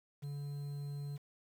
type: tone with quantisation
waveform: triangle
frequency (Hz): 143.2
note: D3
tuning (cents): -43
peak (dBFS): -37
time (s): 0.22-1.18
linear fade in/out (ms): 20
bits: 10
effects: none